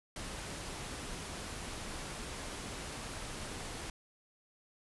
pink low-pass noise, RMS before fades -43 dBFS, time 0.16-3.9 s, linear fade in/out 2 ms, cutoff 11000 Hz, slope 96 dB/octave, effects none

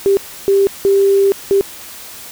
sine tone bursts at uneven times, 394.2 Hz, G4, 10 cents sharp, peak -8 dBFS, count 4, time 0.06-0.17 / 0.48-0.67 / 0.85-1.32 / 1.51-1.61 s, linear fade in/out 0 ms, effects white hiss -33 dBFS RMS until 2.31 s

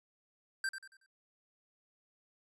square tone with echo, 1568 Hz, G6, in tune, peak -33 dBFS, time 0.64-0.69 s, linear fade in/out 2 ms, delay 93 ms, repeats 4, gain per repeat -9 dB, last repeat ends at 1.062 s, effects resampled to 24000 Hz

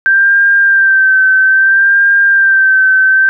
sine tone with vibrato, 1569 Hz, G6, 1 cent sharp, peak -5 dBFS, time 0.06-3.29 s, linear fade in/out 0 ms, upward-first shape sine, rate 0.61 Hz, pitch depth 37 cents each way, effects none

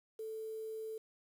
sine tone with quantisation, 440 Hz, A4, in tune, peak -40 dBFS, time 0.19-0.98 s, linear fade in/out 5 ms, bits 10, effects none

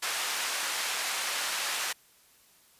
pink band-pass noise, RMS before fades -32 dBFS, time 0.02-1.93 s, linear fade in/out 10 ms, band 1100 to 11000 Hz, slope 12 dB/octave, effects white hiss -61 dBFS RMS until 2.79 s + resampled to 32000 Hz

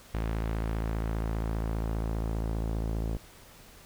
sawtooth tone with low-pass filter sweep, 55 Hz, A1, in tune, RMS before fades -31 dBFS, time 0.14-3.17 s, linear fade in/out 5 ms, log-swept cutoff 2700 to 630 Hz, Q 0.76, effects pink hiss -53 dBFS RMS until 3.85 s

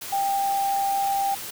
sine tone in noise, 791 Hz, G5, 15 cents sharp, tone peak -21 dBFS, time 0.12-1.35 s, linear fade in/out 10 ms, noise white, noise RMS -35 dBFS, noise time 0.01-1.51 s, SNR +11 dB, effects none

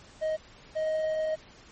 triangle tone pair in turn, 627 / 627 Hz, D#5 / D#5, +13 / +13 cents, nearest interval unison, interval 0 cents, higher neither, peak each -24 dBFS, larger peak neither, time 0.21-0.37 / 0.75-1.36 s, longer second, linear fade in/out 20 ms, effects pink hiss -53 dBFS RMS until 1.71 s + MP3 32 kbps

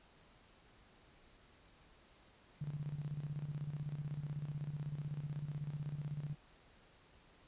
sine tone with tremolo, 146.83 Hz, D3, in tune, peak -37 dBFS, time 2.61-6.35 s, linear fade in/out 5 ms, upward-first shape square, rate 16 Hz, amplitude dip 65%, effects pink hiss -65 dBFS RMS until 7.47 s + resampled to 8000 Hz

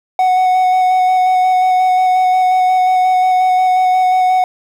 triangle tone with vibrato, 740 Hz, F#5, in tune, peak -7 dBFS, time 0.19-4.44 s, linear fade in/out 2 ms, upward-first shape square, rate 5.6 Hz, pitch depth 9 cents each way, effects 7-bit

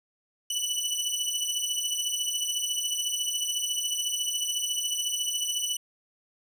20% pulse beating tone pair, 2960 / 2974 Hz, F#7 / F#7, 0 / +8 cents, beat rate 14 Hz, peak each -25 dBFS, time 0.5-5.77 s, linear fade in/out 5 ms, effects none

